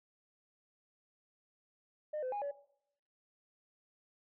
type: tone with pitch steps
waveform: sine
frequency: 607 / 511 / 821 / 569 Hz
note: D#5 / C5 / G#5 / C#5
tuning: -43 / -41 / -20 / +45 cents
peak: -34 dBFS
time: 2.13-2.514 s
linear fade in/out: 10 ms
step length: 96 ms
effects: noise-tail reverb RT60 0.7 s tail -18 dB re dry + tanh soft clip ceiling -33 dBFS